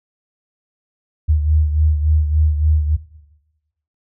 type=beating tone pair; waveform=sine; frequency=76.3 / 79.8 Hz; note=D#2 / D#2; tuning=-33 / +44 cents; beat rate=3.5 Hz; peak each=-12 / -21 dBFS; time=1.28-2.97 s; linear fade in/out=20 ms; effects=noise-tail reverb RT60 1.0 s tail -17 dB re dry